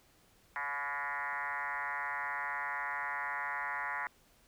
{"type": "tone with frequency modulation", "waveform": "sine", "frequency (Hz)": 1424, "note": "F6", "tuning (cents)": 33, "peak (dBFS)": -34, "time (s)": [0.56, 4.07], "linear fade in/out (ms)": 0, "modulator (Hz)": 142, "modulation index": 4.3, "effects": ["pink hiss -66 dBFS RMS until 4.47 s"]}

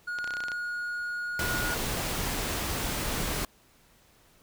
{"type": "tone", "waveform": "triangle", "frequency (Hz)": 1441, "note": "F#6", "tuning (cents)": -46, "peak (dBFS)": -29, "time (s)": [0.07, 1.75], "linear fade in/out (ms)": 10}
{"type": "clicks", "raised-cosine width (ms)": 0.2, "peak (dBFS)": -21, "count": 10, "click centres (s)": [0.187, 0.243, 0.276, 0.307, 0.338, 0.369, 0.405, 0.438, 0.484, 0.518]}
{"type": "noise", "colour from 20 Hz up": "pink", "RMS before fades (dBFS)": -31, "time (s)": [1.39, 3.45], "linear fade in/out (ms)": 2}
{"effects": ["pink hiss -61 dBFS RMS until 4.42 s"]}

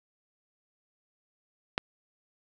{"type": "click", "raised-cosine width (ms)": 0.3, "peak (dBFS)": -10, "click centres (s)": 1.779, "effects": []}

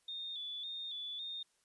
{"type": "tone with vibrato", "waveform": "sine", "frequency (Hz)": 3559, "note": "A7", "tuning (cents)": 19, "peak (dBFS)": -40, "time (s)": [0.08, 1.43], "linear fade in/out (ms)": 5, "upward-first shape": "square", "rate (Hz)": 1.8, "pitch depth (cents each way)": 50, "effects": ["white hiss -75 dBFS RMS until 1.64 s", "resampled to 24000 Hz"]}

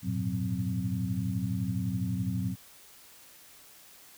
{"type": "tone cluster", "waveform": "sine", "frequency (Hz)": [93, 108.5, 120.4, 183.6, 259.4], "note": ["F#2", "A2", "B2", "F#3", "C4"], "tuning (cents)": [9, -24, -44, -13, -15], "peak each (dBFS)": [-38, -34, -35, -32, -38], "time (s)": [0.02, 2.56], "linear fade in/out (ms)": 50, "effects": ["white hiss -54 dBFS RMS until 4.17 s"]}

